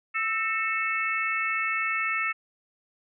harmonic tone with a mistuned harmonic, 439 Hz, A4, 4 cents flat, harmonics 3 / 4 / 5 / 6, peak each -30 / -32 / -29 / -31 dBFS, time 0.14-2.33 s, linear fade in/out 20 ms, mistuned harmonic 4, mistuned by +60 cents, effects none

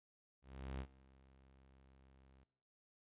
sawtooth tone with ADSR envelope, 66.4 Hz, C2, 26 cents sharp, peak -38 dBFS, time 0.42-2.44 s, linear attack 380 ms, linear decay 66 ms, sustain -23 dB, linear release 9 ms, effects noise-tail reverb RT60 0.9 s tail -21 dB re dry + resampled to 8000 Hz

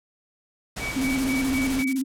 pink noise, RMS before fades -32 dBFS, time 0.76-1.83 s, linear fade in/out 10 ms
sine tone with tremolo, 2273 Hz, C#7, 43 cents sharp, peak -28 dBFS, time 0.79-1.98 s, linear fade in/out 50 ms, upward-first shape square, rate 4 Hz, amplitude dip 75%
sine tone with vibrato, 264.9 Hz, C4, 22 cents sharp, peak -22 dBFS, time 0.95-2.04 s, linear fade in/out 20 ms, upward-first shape square, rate 16 Hz, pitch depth 46 cents each way
blue noise bursts, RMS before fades -34 dBFS, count 12, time 1.01-2.018 s, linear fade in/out 5 ms, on 62 ms, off 24 ms
effects low-pass 11000 Hz 12 dB/octave

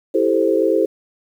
sine chord, A minor seventh, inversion second, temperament equal, 329.6 / 392 / 440 / 523.3 Hz, E4 / G4 / A4 / C5, 0 / 0 / 0 / 0 cents, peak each -19 dBFS, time 0.14-0.86 s, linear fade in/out 10 ms, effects 8-bit

